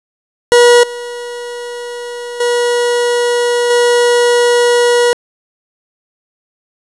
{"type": "tone with level steps", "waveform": "40% pulse", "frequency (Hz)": 481.9, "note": "B4", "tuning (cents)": -43, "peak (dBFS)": [-3, -21, -10, -7], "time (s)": [0.52, 5.13], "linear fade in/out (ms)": 0, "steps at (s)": [0.83, 2.4, 3.7], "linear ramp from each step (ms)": 5, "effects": ["resampled to 24000 Hz", "7-bit"]}